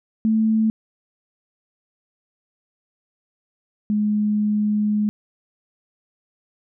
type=tone pair in turn; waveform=sine; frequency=220 / 210 Hz; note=A3 / G#3; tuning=0 / +19 cents; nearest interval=minor second; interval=81 cents; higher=first; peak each=-15 / -17 dBFS; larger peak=first; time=0.25-0.7 / 3.9-5.09 s; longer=second; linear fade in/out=0 ms; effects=none